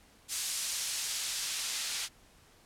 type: noise with band-pass filter sweep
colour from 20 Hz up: white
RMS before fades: -35 dBFS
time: 0.28-2.09 s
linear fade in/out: 50 ms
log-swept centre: 6700 to 4000 Hz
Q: 0.71
effects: pink hiss -61 dBFS RMS until 2.65 s + low-pass 12000 Hz 12 dB/octave